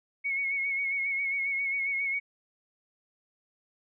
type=tone with vibrato; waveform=sine; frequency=2202 Hz; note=C#7; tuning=12 cents flat; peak=-27 dBFS; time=0.24-2.2 s; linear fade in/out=20 ms; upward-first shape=sine; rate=7.4 Hz; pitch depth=39 cents each way; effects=none